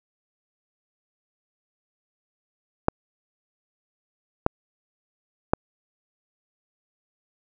clicks, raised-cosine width 1 ms, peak -3 dBFS, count 3, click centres 2.884 / 4.464 / 5.535 s, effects none

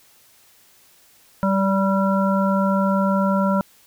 harmonic tone with a mistuned harmonic, 194.9 Hz, G3, 10 cents flat, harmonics 1 / 3 / 5 / 7, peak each -18 / -23 / -25 / -26 dBFS, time 1.43-3.61 s, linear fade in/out 0 ms, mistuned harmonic 3, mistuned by -15 cents, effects white hiss -54 dBFS RMS until 3.86 s

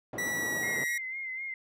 pink band-pass noise, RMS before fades -40 dBFS, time 0.13-0.84 s, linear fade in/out 2 ms, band 190 to 870 Hz, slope 12 dB/octave
45% pulse tone with pitch glide, 1949 to 1915.5 Hz, B6 to A#6, -23 to +47 cents, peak -30 dBFS, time 0.18-0.98 s, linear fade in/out 5 ms, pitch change -30 cents, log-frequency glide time 0.3-0.68 s
sine tone with vibrato, 2093 Hz, C7, in tune, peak -34 dBFS, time 0.63-1.54 s, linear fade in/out 2 ms, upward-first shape sine, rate 4 Hz, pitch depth 45 cents each way
effects none

